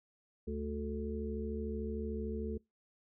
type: harmonic tone with a mistuned harmonic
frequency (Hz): 73.42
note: D2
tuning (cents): 0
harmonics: 1 / 3 / 5 / 6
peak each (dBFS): -40 / -40 / -44 / -41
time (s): 0.47-2.58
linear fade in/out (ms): 10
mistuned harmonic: 3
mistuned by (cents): -18
effects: noise-tail reverb RT60 0.2 s tail -24 dB re dry